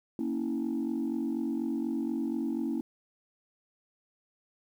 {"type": "chord", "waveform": "sine", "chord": "A# diminished", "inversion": "none", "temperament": "equal with one note detuned", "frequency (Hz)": [233.1, 277.2, 325.5], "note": ["A#3", "C#4", "E4"], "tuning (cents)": [0, 0, -22], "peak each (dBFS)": -32, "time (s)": [0.19, 2.81], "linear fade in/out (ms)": 2, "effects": ["tanh soft clip ceiling -24 dBFS", "10-bit"]}